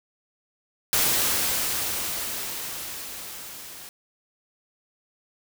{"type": "noise with level ramp", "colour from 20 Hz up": "white", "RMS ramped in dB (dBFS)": [-21, -42], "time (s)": [0.93, 3.89], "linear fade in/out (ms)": 0, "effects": []}